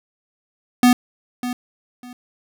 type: tone with echo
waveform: square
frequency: 246.9 Hz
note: B3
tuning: in tune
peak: -10 dBFS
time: 0.83-0.93 s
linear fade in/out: 2 ms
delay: 600 ms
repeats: 2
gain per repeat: -13 dB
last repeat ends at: 2.13 s
effects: none